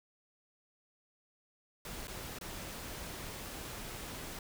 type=noise with dropouts; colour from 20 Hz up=pink; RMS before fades=-44 dBFS; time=1.85-4.39 s; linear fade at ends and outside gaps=2 ms; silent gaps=2.072-2.08 / 2.387-2.411 s; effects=none